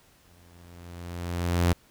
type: tone with exponential growth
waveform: sawtooth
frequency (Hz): 86.9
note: F2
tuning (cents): -8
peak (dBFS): -15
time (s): 0.25-1.73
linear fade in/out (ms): 5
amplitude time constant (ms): 320
effects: pink hiss -60 dBFS RMS until 1.9 s